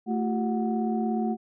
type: tone cluster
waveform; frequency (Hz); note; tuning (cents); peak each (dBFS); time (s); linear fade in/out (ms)
sine; 221.9 / 348.8 / 385.7 / 735; A3 / F4 / G4 / F#5; +15 / -2 / -28 / -12; -25 / -33 / -34 / -32; 0.06-1.37; 50
effects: tanh soft clip ceiling -14 dBFS